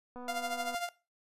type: click train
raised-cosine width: 1 ms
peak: -33 dBFS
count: 146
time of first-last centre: 0.16-0.747 s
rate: 247 Hz
type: tone with tremolo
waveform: sawtooth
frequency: 698.5 Hz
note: F5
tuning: in tune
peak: -27 dBFS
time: 0.28-0.89 s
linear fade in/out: 2 ms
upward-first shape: triangle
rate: 13 Hz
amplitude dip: 75%
effects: noise-tail reverb RT60 0.3 s tail -19 dB re dry + resampled to 32000 Hz